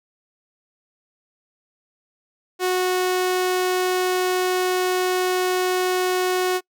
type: tone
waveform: sawtooth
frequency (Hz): 366.8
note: F#4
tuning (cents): -15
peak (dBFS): -15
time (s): 2.59-6.61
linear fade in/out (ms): 50
effects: noise-tail reverb RT60 0.1 s tail -26 dB re dry